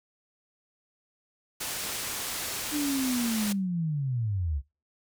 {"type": "low-pass noise", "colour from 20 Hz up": "white", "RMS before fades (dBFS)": -34, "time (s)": [1.6, 3.53], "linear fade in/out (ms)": 10, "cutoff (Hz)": 12000, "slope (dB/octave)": 12}
{"type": "linear sweep", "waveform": "sine", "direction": "down", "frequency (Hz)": [301.9, 65], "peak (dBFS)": -26, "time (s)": [2.71, 4.62], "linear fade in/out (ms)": 50}
{"effects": ["noise-tail reverb RT60 0.3 s tail -23 dB re dry"]}